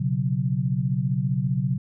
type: chord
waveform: sine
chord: B suspended second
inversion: none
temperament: equal with one note detuned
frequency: 123.47 / 138.59 / 184.14 Hz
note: B2 / C#3 / F#3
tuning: 0 / 0 / -8 cents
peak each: -26 / -24 / -27 dBFS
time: 0-1.78 s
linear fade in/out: 10 ms
effects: none